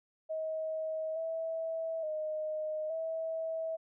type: tone with pitch steps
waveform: sine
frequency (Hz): 634 / 651 / 619 / 648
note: D#5 / E5 / D#5 / E5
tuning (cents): +32 / -22 / -9 / -30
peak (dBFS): -33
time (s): 0.29-3.77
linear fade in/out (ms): 20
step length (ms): 870
effects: none